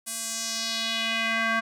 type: tone with band-pass filter sweep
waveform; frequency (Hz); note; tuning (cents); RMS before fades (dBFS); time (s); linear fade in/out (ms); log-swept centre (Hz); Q
square; 226; A3; +47; -28; 0.06-1.61; 20; 9800 to 1500; 2.1
effects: none